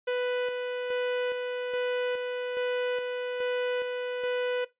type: tone with tremolo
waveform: 45% pulse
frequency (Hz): 495.6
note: B4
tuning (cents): +6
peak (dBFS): -26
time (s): 0.07-4.65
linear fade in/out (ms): 10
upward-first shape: square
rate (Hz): 1.2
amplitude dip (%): 35
effects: noise-tail reverb RT60 0.2 s tail -20 dB re dry + resampled to 8000 Hz